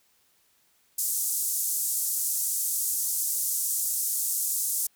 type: band-pass noise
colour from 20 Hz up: white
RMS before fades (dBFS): -28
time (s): 0.98-4.87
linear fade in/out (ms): 5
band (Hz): 6700 to 14000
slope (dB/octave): 24
effects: white hiss -66 dBFS RMS until 4.95 s